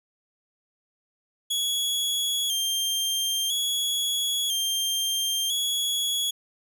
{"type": "tone with vibrato", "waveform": "sawtooth", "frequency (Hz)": 3267, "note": "G#7", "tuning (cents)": -29, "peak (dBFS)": -21, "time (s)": [1.5, 6.31], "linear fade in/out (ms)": 10, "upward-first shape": "square", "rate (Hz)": 0.5, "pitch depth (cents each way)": 47, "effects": []}